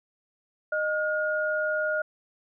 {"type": "tone pair together", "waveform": "sine", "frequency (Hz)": [616, 1430], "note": ["D#5", "F6"], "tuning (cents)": [-17, 41], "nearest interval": "octave + minor third", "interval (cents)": 1458, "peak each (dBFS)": -27, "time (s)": [0.72, 2.02], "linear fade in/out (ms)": 5, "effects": []}